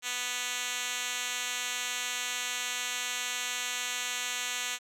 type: tone with band-pass filter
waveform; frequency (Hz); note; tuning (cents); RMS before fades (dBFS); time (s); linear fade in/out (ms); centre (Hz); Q
5% pulse; 246.9; B3; 0; -34; 0.02-4.79; 50; 5300; 1.1
effects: none